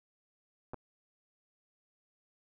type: clicks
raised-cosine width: 1 ms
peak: -28 dBFS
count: 2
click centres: 0.735 / 0.743 s
effects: none